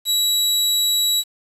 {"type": "tone", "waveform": "sawtooth", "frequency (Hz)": 3900, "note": "B7", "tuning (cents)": -23, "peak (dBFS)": -13, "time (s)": [0.05, 1.24], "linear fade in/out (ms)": 50, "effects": ["resampled to 32000 Hz", "7-bit"]}